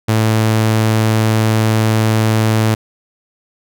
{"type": "tone", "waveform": "sawtooth", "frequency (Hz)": 110, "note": "A2", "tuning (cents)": 0, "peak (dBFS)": -7, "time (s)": [0.08, 2.75], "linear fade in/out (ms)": 10, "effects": []}